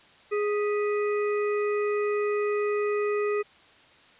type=harmonic tone with a mistuned harmonic; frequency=415.3 Hz; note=G#4; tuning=in tune; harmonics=1 / 3 / 5 / 6; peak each=-24 / -34 / -38 / -40 dBFS; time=0.31-3.43 s; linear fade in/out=20 ms; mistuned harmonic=5; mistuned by=-93 cents; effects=white hiss -55 dBFS RMS until 4.19 s + resampled to 8000 Hz